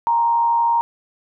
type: tone with frequency modulation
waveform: sine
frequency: 932.3 Hz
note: A#5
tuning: in tune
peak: -14 dBFS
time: 0.07-0.81 s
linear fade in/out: 0 ms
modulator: 117 Hz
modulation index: 0.3
effects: none